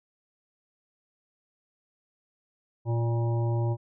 harmonic tone with a mistuned harmonic, 116.54 Hz, A#2, in tune, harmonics 1 / 3 / 5 / 7 / 8, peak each -24 / -34 / -38 / -41 / -42 dBFS, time 2.85-3.77 s, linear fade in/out 50 ms, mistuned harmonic 8, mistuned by +38 cents, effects none

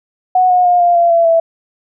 sine tone with pitch steps, 737 / 723.9 / 711.1 / 698.5 / 686.1 / 673.9 / 661.9 Hz, F#5 / F#5 / F5 / F5 / F5 / E5 / E5, -7 / -38 / +31 / 0 / -31 / +38 / +7 cents, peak -7 dBFS, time 0.35-1.4 s, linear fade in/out 5 ms, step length 150 ms, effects none

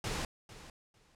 pink noise with echo, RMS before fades -36 dBFS, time 0.04-0.25 s, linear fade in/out 2 ms, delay 450 ms, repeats 2, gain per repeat -15 dB, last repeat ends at 1.15 s, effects low-pass 8000 Hz 12 dB/octave

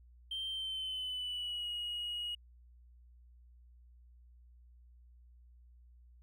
triangle tone with pitch glide, 3138 to 2894 Hz, G7 to F#7, +1 to -39 cents, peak -34 dBFS, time 0.31-2.35 s, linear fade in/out 5 ms, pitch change -140 cents, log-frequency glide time 0.49-1.69 s, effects tanh soft clip ceiling -32 dBFS + added 60 Hz sine -57 dBFS peak until 6.22 s

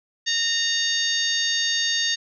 harmonic tone with a mistuned harmonic, 920 Hz, A#5, 23 cents flat, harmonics 2 / 3 / 4 / 5 / 6 / 7, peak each -27 / -31 / -25 / -26 / -33 / -29 dBFS, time 0.26-2.16 s, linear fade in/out 20 ms, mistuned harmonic 3, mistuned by +43 cents, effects none

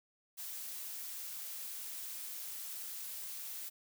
blue noise, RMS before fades -44 dBFS, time 0.37-3.7 s, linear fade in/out 20 ms, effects none

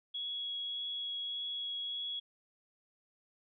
sine tone with vibrato, 3340 Hz, G#7, 9 cents sharp, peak -36 dBFS, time 0.14-2.2 s, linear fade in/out 10 ms, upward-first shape triangle, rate 1.7 Hz, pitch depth 8 cents each way, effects none

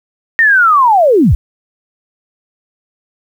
sine linear sweep, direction down, 1864 to 41.2 Hz, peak -5 dBFS, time 0.39-1.35 s, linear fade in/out 0 ms, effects 7-bit

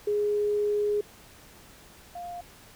sine tone pair in turn, 415.3 / 701.9 Hz, G#4 / F5, 0 / +9 cents, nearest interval major sixth, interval 909 cents, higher second, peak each -23 / -35 dBFS, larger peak first, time 0.07-1.01 / 2.15-2.41 s, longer first, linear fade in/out 5 ms, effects pink hiss -52 dBFS RMS until 2.75 s

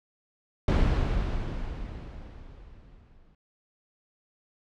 brown noise with exponential decay, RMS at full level -19 dBFS, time 0.68-3.35 s, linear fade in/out 2 ms, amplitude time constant 580 ms, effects low-pass 4000 Hz 12 dB/octave

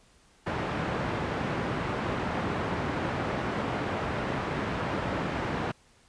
pink band-pass noise, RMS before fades -31 dBFS, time 0.46-5.72 s, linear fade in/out 10 ms, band 100 to 1800 Hz, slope 12 dB/octave, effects pink hiss -61 dBFS RMS until 6.08 s + resampled to 22050 Hz

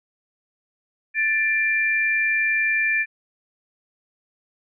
sine tone pair together, 1760 / 2371 Hz, A6 / D7, 0 / +16 cents, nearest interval perfect fourth, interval 516 cents, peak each -21 dBFS, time 1.14-3.06 s, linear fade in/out 50 ms, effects none

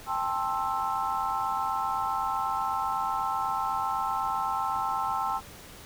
sine chord, A minor seventh, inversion third, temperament just, 792 / 880 / 1056 / 1320 Hz, G5 / A5 / C6 / E6, +18 / 0 / +16 / +2 cents, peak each -32 dBFS, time 0.06-5.41 s, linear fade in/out 50 ms, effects pink hiss -47 dBFS RMS until 5.85 s

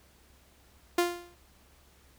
sawtooth tone with exponential decay, 349.2 Hz, F4, in tune, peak -17 dBFS, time 0.98-1.35 s, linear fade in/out 5 ms, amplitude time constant 80 ms, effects added 67 Hz sine -62 dBFS peak until 2.18 s + pink hiss -62 dBFS RMS until 2.18 s

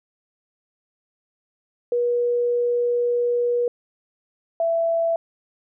sine tone pair in turn, 482 / 665.7 Hz, B4 / E5, -42 / +17 cents, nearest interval tritone, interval 559 cents, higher second, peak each -18 dBFS, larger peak neither, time 1.92-3.68 / 4.6-5.16 s, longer first, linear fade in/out 2 ms, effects none

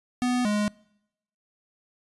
square tone pair in turn, 248 / 208.5 Hz, B3 / G#3, +7 / +7 cents, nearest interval minor third, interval 300 cents, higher first, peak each -23 dBFS, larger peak neither, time 0.22-0.45 / 0.45-0.68 s, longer neither, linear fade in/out 0 ms, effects noise-tail reverb RT60 0.8 s tail -25 dB re dry + resampled to 24000 Hz

